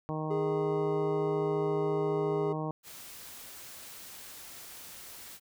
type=harmonic tone; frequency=155.56 Hz; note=D#3; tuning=in tune; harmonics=1 / 2 / 3 / 4 / 5 / 6 / 7; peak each=-35 / -38 / -40 / -41 / -42 / -43 / -43 dBFS; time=0.09-2.71 s; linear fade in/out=0 ms
type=tone; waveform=triangle; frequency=412.3 Hz; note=G#4; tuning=13 cents flat; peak=-27 dBFS; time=0.3-2.53 s; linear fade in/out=10 ms
type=noise; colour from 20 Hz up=white; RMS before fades=-47 dBFS; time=2.83-5.4 s; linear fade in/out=50 ms
effects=none